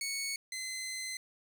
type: tone pair in turn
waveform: 15% pulse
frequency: 2217 / 2052 Hz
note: C#7 / C7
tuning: 0 / -34 cents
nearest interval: minor second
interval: 134 cents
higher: first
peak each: -28 / -31 dBFS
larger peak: first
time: 0.01-0.36 / 0.52-1.17 s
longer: second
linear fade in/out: 2 ms
effects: none